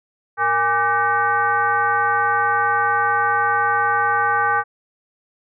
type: tone with frequency modulation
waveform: sine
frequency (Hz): 1174.7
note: D6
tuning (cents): 0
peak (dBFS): -15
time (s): 0.37-4.64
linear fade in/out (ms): 50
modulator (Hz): 355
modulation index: 1.4
effects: none